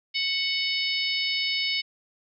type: harmonic tone with a mistuned harmonic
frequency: 745 Hz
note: F#5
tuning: 12 cents sharp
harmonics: 3 / 4 / 5 / 6 / 7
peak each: -29 / -30 / -31 / -32 / -32 dBFS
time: 0.14-1.82 s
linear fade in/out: 20 ms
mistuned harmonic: 3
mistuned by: -20 cents
effects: none